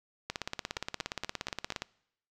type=two click trains; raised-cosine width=0.2 ms; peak=-16 / -18 dBFS; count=27 / 5; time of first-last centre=0.3-1.82 / 0.77-1.722 s; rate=17.1 / 4.2 Hz; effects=noise-tail reverb RT60 0.8 s tail -24 dB re dry